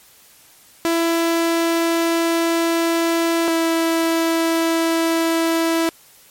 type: tone pair in turn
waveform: sawtooth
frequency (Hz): 333.4 / 329.4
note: E4 / E4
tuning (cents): +20 / -1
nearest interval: unison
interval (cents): 21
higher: first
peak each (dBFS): -12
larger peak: neither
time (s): 0.85-3.48 / 3.48-5.89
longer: first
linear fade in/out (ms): 0
effects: white hiss -49 dBFS RMS until 6.3 s + MP3 64 kbps